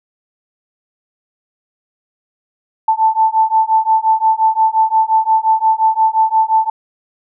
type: beating tone pair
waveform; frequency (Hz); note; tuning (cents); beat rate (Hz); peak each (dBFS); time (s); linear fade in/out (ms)
sine; 880 / 885.7; A5 / A5; 0 / +11; 5.7; -13; 2.88-6.7; 5
effects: none